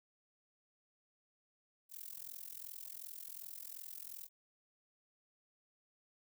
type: noise with amplitude modulation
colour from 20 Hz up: violet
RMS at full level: -45 dBFS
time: 1.89-4.29 s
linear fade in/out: 50 ms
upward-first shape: sine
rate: 42.7 Hz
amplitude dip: 95%
effects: none